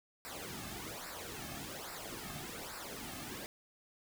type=noise with flanger; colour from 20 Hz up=pink; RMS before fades=-45 dBFS; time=0.25-3.46 s; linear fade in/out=0 ms; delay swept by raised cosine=0.31 to 2.11 ms; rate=1.2 Hz; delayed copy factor=-0.75; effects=none